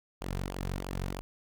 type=tone with flanger; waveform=sawtooth; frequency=46.43 Hz; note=F#1; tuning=7 cents sharp; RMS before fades=-36 dBFS; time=0.21-1.21 s; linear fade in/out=0 ms; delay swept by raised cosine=0.49 to 3.59 ms; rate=3.1 Hz; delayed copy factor=-0.6; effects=none